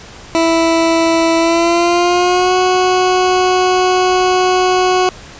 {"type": "tone with pitch glide", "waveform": "20% pulse", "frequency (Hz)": [329.6, 367.8], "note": ["E4", "F#4"], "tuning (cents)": [0, -10], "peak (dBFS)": -5, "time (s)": [0.35, 5.09], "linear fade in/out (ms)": 0, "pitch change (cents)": 190, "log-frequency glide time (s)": [1.37, 2.54], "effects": ["pink hiss -35 dBFS RMS until 5.39 s", "resampled to 16000 Hz"]}